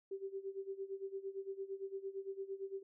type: tone with tremolo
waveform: sine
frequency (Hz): 389.5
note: G4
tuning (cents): -11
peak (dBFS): -38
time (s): 0.11-2.83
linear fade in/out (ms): 5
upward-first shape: sine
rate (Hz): 8.8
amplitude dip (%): 85
effects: none